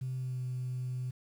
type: tone with pitch glide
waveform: sine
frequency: 129.2 to 126.69 Hz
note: C3 to B2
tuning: -21 to +45 cents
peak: -32 dBFS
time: 0.01-1.11 s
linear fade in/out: 10 ms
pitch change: -34 cents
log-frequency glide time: 0.15-0.42 s
effects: tanh soft clip ceiling -30 dBFS + 10-bit